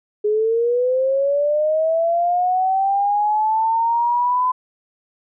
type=linear sweep; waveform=sine; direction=up; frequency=415.3 to 1015 Hz; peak=-15 dBFS; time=0.24-4.52 s; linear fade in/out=10 ms; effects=none